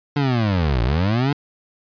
25% pulse linear two-way sweep, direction down then up, 148 to 55 to 148 Hz, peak -13 dBFS, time 0.16-1.33 s, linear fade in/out 5 ms, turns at 0.82 s, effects resampled to 11025 Hz

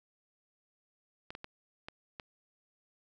clicks, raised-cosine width 0.3 ms, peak -26 dBFS, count 5, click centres 1.305 / 1.351 / 1.444 / 1.885 / 2.198 s, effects none

